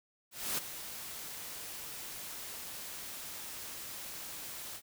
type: noise with ADSR envelope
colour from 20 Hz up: white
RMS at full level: -33 dBFS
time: 0.31-4.82 s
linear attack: 270 ms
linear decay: 12 ms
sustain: -11 dB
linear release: 64 ms
effects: none